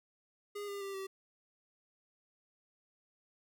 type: tone with pitch steps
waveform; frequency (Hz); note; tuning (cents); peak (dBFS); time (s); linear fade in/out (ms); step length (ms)
square; 410 / 401.8 / 393.8 / 385.9; G#4 / G4 / G4 / G4; -22 / +43 / +8 / -27; -40; 0.55-1.07; 10; 130
effects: none